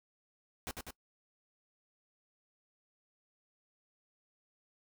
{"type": "noise with echo", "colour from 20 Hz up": "pink", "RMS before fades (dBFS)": -40, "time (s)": [0.67, 0.71], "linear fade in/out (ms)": 0, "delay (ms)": 98, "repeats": 2, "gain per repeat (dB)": -3, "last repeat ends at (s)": 0.906, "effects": ["noise-tail reverb RT60 0.1 s tail -21 dB re dry"]}